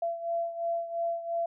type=beating tone pair; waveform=sine; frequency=676 / 678.9 Hz; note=E5 / F5; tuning=+43 / -49 cents; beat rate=2.9 Hz; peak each=-30 / -35 dBFS; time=0.02-1.46 s; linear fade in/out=5 ms; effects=none